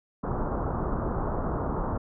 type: low-pass noise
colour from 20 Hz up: pink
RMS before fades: -29 dBFS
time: 0.23-1.98 s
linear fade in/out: 10 ms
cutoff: 1300 Hz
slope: 48 dB/octave
effects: none